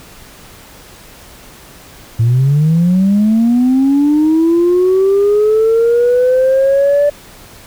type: linear sweep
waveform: sine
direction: up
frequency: 110.7 to 585 Hz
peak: -6 dBFS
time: 2.19-7.1 s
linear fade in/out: 10 ms
effects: tanh soft clip ceiling -5 dBFS + pink hiss -38 dBFS RMS until 7.66 s